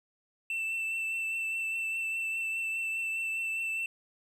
triangle tone with vibrato, 2669 Hz, E7, 21 cents sharp, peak -29 dBFS, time 0.5-3.86 s, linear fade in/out 2 ms, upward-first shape triangle, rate 4.9 Hz, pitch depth 20 cents each way, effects none

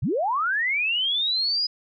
sine linear sweep, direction up, 82.6 to 5000 Hz, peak -21 dBFS, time 0.02-1.67 s, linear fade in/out 10 ms, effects none

